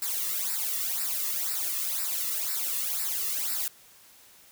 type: noise with flanger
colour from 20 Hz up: blue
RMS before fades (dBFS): -30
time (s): 0.02-3.68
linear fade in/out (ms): 2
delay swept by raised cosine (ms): 0.31 to 1.31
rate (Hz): 2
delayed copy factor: -0.9
effects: white hiss -55 dBFS RMS until 4.51 s